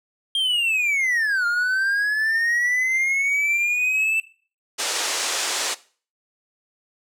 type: linear two-way sweep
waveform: triangle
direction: down then up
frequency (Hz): 3227 to 1396.9 to 2658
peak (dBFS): -17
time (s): 0.35-4.2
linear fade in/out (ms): 2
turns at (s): 1.46
type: band-pass noise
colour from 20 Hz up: white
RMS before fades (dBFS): -25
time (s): 4.78-5.75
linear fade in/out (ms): 20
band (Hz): 360 to 8100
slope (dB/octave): 24
effects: noise-tail reverb RT60 0.4 s tail -18 dB re dry